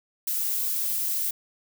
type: noise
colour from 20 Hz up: violet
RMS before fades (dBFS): -27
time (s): 0.27-1.31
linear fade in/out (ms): 5
effects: none